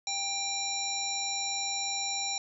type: harmonic tone with a mistuned harmonic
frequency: 793 Hz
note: G5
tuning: 20 cents sharp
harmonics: 1 / 3 / 5 / 7 / 9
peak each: -38 / -39 / -35 / -35 / -37 dBFS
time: 0.07-2.38 s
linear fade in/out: 2 ms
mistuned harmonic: 7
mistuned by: +17 cents
effects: none